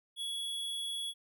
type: tone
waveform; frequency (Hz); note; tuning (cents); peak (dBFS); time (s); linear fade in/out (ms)
square; 3364; G#7; +22; -36; 0.16-1.14; 50
effects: none